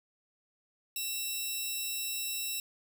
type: tone pair together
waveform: 10% pulse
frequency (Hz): 2690 / 3882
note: E7 / B7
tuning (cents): +34 / -31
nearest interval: tritone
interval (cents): 635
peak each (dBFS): -28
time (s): 0.96-2.6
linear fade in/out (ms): 2
effects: none